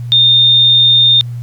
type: tone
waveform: sine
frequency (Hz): 3639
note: A#7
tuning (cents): -42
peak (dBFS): -5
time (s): 0.12-1.21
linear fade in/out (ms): 0
effects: added 120 Hz sine -20 dBFS peak until 1.42 s + pink hiss -48 dBFS RMS until 1.42 s